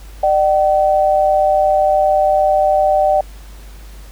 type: tone pair together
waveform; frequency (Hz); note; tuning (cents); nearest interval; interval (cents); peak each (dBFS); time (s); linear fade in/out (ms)
sine; 602 / 764.6; D5 / G5; +43 / -43; major third; 414; -13; 0.23-3.21; 5
effects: added 50 Hz sine -33 dBFS peak until 4.11 s + pink hiss -44 dBFS RMS until 4.11 s